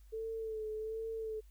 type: tone with vibrato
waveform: sine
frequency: 440.3 Hz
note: A4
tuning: 1 cent sharp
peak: -37 dBFS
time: 0.12-1.41 s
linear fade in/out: 20 ms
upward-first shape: sine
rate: 1.3 Hz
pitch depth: 35 cents each way
effects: added 50 Hz sine -55 dBFS peak until 1.5 s + white hiss -73 dBFS RMS until 1.5 s